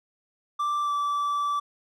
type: tone with pitch glide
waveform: triangle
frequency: 1174.7 to 1159.9 Hz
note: D6 to D6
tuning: 0 to -22 cents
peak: -22 dBFS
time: 0.59-1.6 s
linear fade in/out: 10 ms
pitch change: -22 cents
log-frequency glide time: 0.82-0.92 s
effects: none